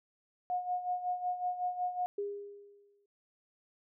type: tone with tremolo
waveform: sine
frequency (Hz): 722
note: F#5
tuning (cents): -43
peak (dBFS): -29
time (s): 0.5-2.06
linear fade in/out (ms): 0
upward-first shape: sine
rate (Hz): 5.4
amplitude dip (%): 70
type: tone with exponential decay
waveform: sine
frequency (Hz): 405.8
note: G#4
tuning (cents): -40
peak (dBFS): -31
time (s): 2.18-3.06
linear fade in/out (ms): 5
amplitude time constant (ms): 190
effects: none